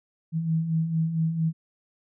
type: beating tone pair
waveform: sine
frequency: 158.4 / 162.8 Hz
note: D#3 / E3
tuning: +31 / -21 cents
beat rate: 4.4 Hz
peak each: -31 / -23 dBFS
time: 0.32-1.53 s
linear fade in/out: 50 ms
effects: none